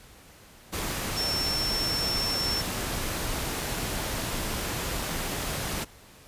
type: tone in noise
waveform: sine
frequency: 5410 Hz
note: E8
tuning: 44 cents sharp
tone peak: -27 dBFS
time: 1.16-2.62 s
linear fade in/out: 20 ms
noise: pink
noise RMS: -31 dBFS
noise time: 0.72-5.85 s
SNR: +1 dB
effects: pink hiss -52 dBFS RMS until 6.27 s + resampled to 32000 Hz